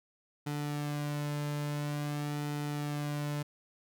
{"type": "tone with flanger", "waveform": "sawtooth", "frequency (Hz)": 146.83, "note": "D3", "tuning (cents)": 0, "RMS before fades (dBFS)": -35, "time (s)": [0.46, 3.43], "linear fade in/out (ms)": 10, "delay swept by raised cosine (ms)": [1.8, 2.67], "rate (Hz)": 0.48, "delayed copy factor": -0.55, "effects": []}